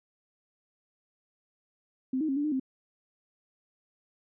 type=tone with pitch steps; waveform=sine; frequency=260.3 / 312.9 / 270.2 / 290.6 / 304.2 / 263 Hz; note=C4 / D#4 / C#4 / D4 / D#4 / C4; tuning=-9 / +10 / -44 / -18 / -39 / +9 cents; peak=-26 dBFS; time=2.13-2.598 s; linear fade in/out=5 ms; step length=78 ms; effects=none